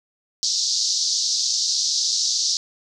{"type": "band-pass noise", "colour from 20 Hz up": "white", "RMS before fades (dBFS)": -22, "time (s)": [0.43, 2.57], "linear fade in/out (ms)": 0, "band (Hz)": [4100, 6200], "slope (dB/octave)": 48, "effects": []}